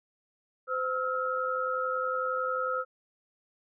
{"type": "tone cluster", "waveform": "sine", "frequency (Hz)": [514, 1296, 1387], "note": ["C5", "E6", "F6"], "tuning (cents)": [-31, -30, -12], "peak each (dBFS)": [-32, -31, -34], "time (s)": [0.67, 2.85], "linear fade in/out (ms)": 50, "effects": []}